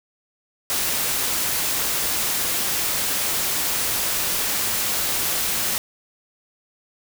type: noise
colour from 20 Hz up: white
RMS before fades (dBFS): -23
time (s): 0.7-5.78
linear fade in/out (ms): 0
effects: none